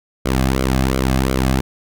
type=tone with flanger; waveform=sawtooth; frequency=65.41 Hz; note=C2; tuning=in tune; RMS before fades=-17 dBFS; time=0.25-1.61 s; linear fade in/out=10 ms; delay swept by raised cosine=1.1 to 2.2 ms; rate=2.8 Hz; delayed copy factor=-0.7; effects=none